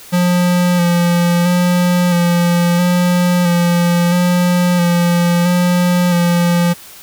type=tone with vibrato; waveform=square; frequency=175.5 Hz; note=F3; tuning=9 cents sharp; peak=-11 dBFS; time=0.12-6.74 s; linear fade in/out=20 ms; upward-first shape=square; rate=0.75 Hz; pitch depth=21 cents each way; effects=white hiss -37 dBFS RMS until 7.02 s